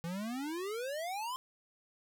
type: exponential sweep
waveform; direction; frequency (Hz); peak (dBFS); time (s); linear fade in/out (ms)
square; up; 163.2 to 1062; -37; 0.04-1.36; 0
effects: none